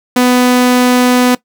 sawtooth tone, 248.9 Hz, B3, 14 cents sharp, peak -3 dBFS, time 0.16-1.35 s, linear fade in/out 5 ms, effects noise-tail reverb RT60 0.1 s tail -19 dB re dry

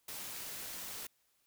white noise, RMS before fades -44 dBFS, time 0.08-1.07 s, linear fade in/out 5 ms, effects white hiss -75 dBFS RMS until 1.46 s

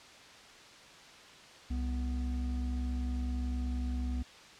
triangle tone pair together, 65.4 / 246.9 Hz, C2 / B3, 0 / 0 cents, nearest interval octave + major seventh, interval 2300 cents, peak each -30 / -37 dBFS, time 1.7-4.23 s, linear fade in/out 10 ms, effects white hiss -53 dBFS RMS until 4.59 s + low-pass 5000 Hz 12 dB/octave

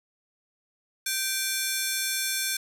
10% pulse ring-modulated tone, 1958 Hz, B6, 15 cents flat, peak -14 dBFS, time 1.06-2.57 s, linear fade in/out 5 ms, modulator 399 Hz, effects none

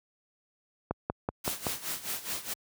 click train, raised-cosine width 1 ms, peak -15 dBFS, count 5, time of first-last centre 0.91-1.668 s, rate 5.28 Hz
white noise with tremolo, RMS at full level -33 dBFS, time 1.44-2.54 s, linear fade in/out 10 ms, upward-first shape sine, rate 4.8 Hz, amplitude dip 80%
effects high-pass 60 Hz 12 dB/octave

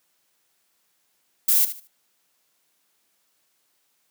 violet noise with echo, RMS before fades -18 dBFS, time 1.48-1.65 s, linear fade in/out 5 ms, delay 75 ms, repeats 3, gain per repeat -12 dB, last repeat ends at 1.875 s, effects white hiss -69 dBFS RMS until 4.1 s + high-pass 150 Hz 12 dB/octave

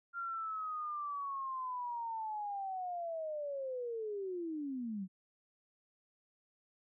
sine linear sweep, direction down, 1395 to 179.9 Hz, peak -37 dBFS, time 0.13-5.08 s, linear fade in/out 50 ms, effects none

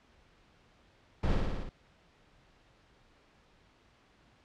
brown noise with echo, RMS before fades -28 dBFS, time 1.23-1.35 s, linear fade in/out 5 ms, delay 57 ms, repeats 6, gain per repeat -2 dB, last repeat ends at 1.692 s, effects pink hiss -64 dBFS RMS until 4.44 s + low-pass 4000 Hz 12 dB/octave

